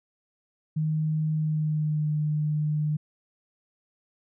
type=tone with pitch glide; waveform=sine; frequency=155.56 to 151.39 Hz; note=D#3 to D#3; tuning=0 to -47 cents; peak=-23 dBFS; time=0.76-2.97 s; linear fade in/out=10 ms; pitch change=-47 cents; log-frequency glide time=1.34-2.11 s; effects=none